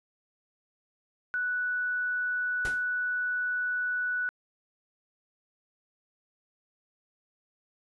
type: tone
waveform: sine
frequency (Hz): 1480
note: F#6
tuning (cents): 0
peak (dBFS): -27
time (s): 1.34-4.29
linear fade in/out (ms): 0
type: noise with exponential decay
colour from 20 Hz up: pink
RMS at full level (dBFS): -34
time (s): 2.65-2.85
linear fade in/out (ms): 0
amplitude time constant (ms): 43
effects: resampled to 24000 Hz